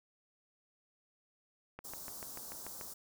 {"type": "click train", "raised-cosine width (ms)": 0.5, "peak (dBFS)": -30, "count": 8, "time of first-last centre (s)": [1.79, 2.812], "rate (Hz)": 6.85}
{"type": "band-stop noise", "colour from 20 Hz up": "white", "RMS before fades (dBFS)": -47, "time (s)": [1.84, 2.94], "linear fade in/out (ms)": 10, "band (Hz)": [1200, 4800], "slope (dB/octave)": 24}
{"effects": []}